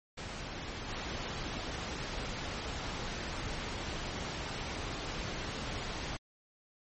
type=noise with level steps; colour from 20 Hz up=pink; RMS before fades=-41 / -38 dBFS; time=0.17-6.17 s; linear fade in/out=10 ms; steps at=0.88 s; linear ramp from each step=20 ms; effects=low-pass 6000 Hz 12 dB/octave + MP3 32 kbps